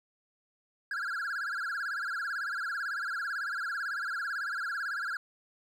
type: tone with vibrato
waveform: triangle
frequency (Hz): 1504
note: F#6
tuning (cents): +28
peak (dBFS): -30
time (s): 0.91-5.17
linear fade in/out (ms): 2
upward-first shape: sine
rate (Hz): 18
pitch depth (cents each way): 190
effects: none